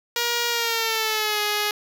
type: tone with pitch glide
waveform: 5% pulse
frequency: 474.5 to 417.9 Hz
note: A#4 to G#4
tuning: +31 to +11 cents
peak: -10 dBFS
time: 0.16-1.71 s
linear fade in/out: 2 ms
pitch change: -220 cents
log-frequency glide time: 0.49-1.41 s
effects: none